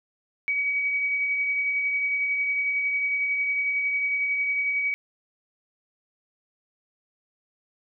sine tone with tremolo, 2267 Hz, C#7, 38 cents sharp, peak -21 dBFS, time 0.48-4.94 s, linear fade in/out 0 ms, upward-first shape triangle, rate 11 Hz, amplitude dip 35%, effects none

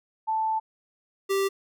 sine / square tone pair in turn, 880 / 391.3 Hz, A5 / G4, 0 / -3 cents, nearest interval octave + major second, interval 1403 cents, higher first, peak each -23 dBFS, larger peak neither, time 0.27-0.6 / 1.29-1.49 s, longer first, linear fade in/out 20 ms, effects none

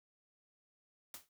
white noise with exponential decay, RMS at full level -44 dBFS, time 1.14-1.29 s, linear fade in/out 2 ms, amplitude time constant 31 ms, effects none

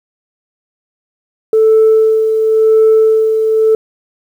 sine tone with tremolo, 440 Hz, A4, in tune, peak -3 dBFS, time 1.53-3.75 s, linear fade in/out 2 ms, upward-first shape sine, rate 0.94 Hz, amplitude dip 50%, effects tanh soft clip ceiling -2 dBFS + 7-bit

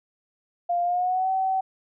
sine tone with pitch glide, 698.5 to 761.7 Hz, F5 to G5, 0 to -50 cents, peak -21 dBFS, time 0.69-1.61 s, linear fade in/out 10 ms, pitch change +150 cents, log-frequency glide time 0.83-1.3 s, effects none

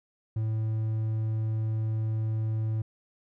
triangle tone, 110 Hz, A2, in tune, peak -24 dBFS, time 0.36-2.82 s, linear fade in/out 5 ms, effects none

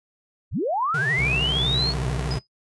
sine linear sweep, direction up, 37.83 to 4435 Hz, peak -21 dBFS, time 0.51-1.94 s, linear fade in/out 50 ms
square tone with vibrato, 140 Hz, C#3, 18 cents sharp, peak -27 dBFS, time 0.94-2.39 s, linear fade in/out 5 ms, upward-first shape sine, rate 13 Hz, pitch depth 200 cents each way
sawtooth tone with pitch glide, 63 to 62.1 Hz, B1 to B1, +35 to +10 cents, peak -23 dBFS, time 1.18-2.38 s, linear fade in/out 10 ms, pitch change -25 cents, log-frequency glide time 1.43-2.03 s
sine tone with exponential decay, 5010 Hz, D#8, 11 cents sharp, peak -27 dBFS, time 2.31-2.47 s, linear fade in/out 2 ms, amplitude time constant 33 ms
effects noise-tail reverb RT60 0.1 s tail -17 dB re dry + resampled to 24000 Hz

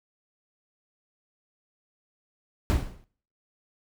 brown noise with exponential decay, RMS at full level -18 dBFS, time 2.7-3.04 s, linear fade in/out 0 ms, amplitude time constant 72 ms, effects noise-tail reverb RT60 0.5 s tail -20 dB re dry

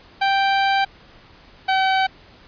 sawtooth tone pair in turn, 784 / 763.9 Hz, G5 / G5, 0 / -45 cents, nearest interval unison, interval 45 cents, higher first, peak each -12 dBFS, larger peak neither, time 0.21-0.85 / 1.68-2.07 s, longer first, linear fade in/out 10 ms, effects pink hiss -48 dBFS RMS until 2.47 s + resampled to 11025 Hz

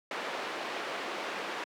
pink band-pass noise, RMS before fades -37 dBFS, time 0.11-1.64 s, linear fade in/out 2 ms, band 410 to 2900 Hz, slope 12 dB/octave, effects high-pass 200 Hz 12 dB/octave

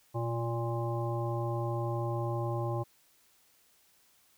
harmonic tone with a mistuned harmonic, 116.54 Hz, A#2, in tune, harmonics 1 / 3 / 5 / 7 / 9, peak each -32 / -37 / -39 / -40 / -42 dBFS, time 0.14-2.84 s, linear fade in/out 20 ms, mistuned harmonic 1, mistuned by +49 cents, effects white hiss -66 dBFS RMS until 4.37 s

